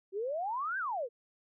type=exponential two-way sweep; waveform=sine; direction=up then down; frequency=370 to 1620 to 441.5 Hz; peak=-32 dBFS; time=0.12-1.09 s; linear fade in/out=50 ms; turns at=0.78 s; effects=none